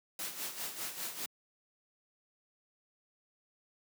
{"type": "noise with tremolo", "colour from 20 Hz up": "white", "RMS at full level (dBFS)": -38, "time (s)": [0.19, 1.26], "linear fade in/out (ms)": 2, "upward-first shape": "sine", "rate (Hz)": 5, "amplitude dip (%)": 65, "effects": ["high-pass 150 Hz 12 dB/octave"]}